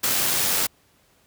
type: noise with amplitude modulation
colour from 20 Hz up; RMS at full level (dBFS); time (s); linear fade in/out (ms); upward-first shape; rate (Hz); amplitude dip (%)
white; -21; 0.03-0.67; 10; sine; 91; 25
effects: pink hiss -60 dBFS RMS until 1.26 s + high-pass 60 Hz 12 dB/octave